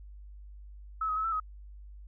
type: tone with pitch steps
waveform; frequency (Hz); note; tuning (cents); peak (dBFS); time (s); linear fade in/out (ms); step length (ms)
sine; 1299 / 1263 / 1294 / 1332 / 1265; E6 / D#6 / E6 / E6 / D#6; -26 / +26 / -32 / +18 / +28; -28; 1.01-1.4; 5; 78
effects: added 50 Hz sine -45 dBFS peak until 2.07 s